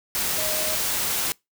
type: tone in noise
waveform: sine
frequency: 622.3 Hz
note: D#5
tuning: in tune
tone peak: -31 dBFS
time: 0.38-0.75 s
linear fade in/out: 0 ms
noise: white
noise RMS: -25 dBFS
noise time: 0.15-1.32 s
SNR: -9 dB
effects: noise-tail reverb RT60 0.2 s tail -25 dB re dry